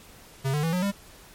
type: tone with pitch steps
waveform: square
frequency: 134.9 / 148.82 / 164.17 / 181.11 / 199.8 Hz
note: C#3 / D3 / E3 / F#3 / G3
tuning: -47 / +23 / -7 / -37 / +33 cents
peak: -24 dBFS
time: 0.44-0.92 s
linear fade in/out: 20 ms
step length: 96 ms
effects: pink hiss -50 dBFS RMS until 1.34 s + MP3 64 kbps